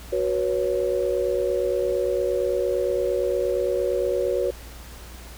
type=chord; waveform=sine; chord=F# suspended fourth; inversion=none; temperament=equal with one note detuned; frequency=370 / 485.7 / 554.4 Hz; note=F#4 / B4 / C#5; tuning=0 / -29 / 0 cents; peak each=-25 dBFS; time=0.12-4.51 s; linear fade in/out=10 ms; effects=added 59 Hz sine -40 dBFS peak until 5.37 s + pink hiss -44 dBFS RMS until 5.37 s